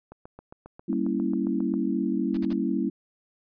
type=click train; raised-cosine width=1 ms; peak=-29 dBFS; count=13; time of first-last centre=0.12-1.739 s; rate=7.41 Hz
type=chord; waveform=sine; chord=G diminished seventh; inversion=none; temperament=equal; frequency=196 / 233.1 / 277.2 / 329.6 Hz; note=G3 / Bb3 / Db4 / Fb4; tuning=0 / 0 / 0 / 0 cents; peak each=-29 dBFS; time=0.88-2.9 s; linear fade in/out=10 ms
type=noise bursts; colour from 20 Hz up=pink; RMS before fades=-42 dBFS; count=3; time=2.34-2.534 s; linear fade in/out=5 ms; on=34 ms; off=46 ms
effects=resampled to 11025 Hz